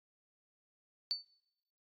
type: tone with exponential decay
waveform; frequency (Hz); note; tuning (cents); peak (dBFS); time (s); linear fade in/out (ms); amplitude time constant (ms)
sine; 4500; C#8; +25; -28; 1.11-1.27; 0; 33
effects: noise-tail reverb RT60 0.9 s tail -25 dB re dry + AAC 64 kbps